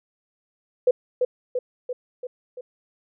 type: tone with echo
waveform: sine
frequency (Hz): 499.8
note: B4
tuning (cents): +21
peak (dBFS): -13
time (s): 0.87-0.91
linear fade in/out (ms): 5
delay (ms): 340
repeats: 5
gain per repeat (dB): -4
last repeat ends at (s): 2.61
effects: none